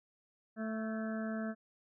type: harmonic tone with a mistuned harmonic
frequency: 220.5 Hz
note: A3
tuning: 4 cents sharp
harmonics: 1 / 2 / 3 / 5 / 6 / 7 / 8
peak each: -36 / -48 / -43 / -56 / -50 / -49 / -52 dBFS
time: 0.56-1.55 s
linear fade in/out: 50 ms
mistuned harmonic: 8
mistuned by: -47 cents
effects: none